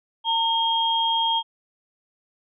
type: tone pair together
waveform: sine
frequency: 911 / 3235 Hz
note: A#5 / G#7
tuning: -40 / -46 cents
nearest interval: octave + minor seventh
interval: 2194 cents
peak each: -22 dBFS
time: 0.24-1.43 s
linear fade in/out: 50 ms
effects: none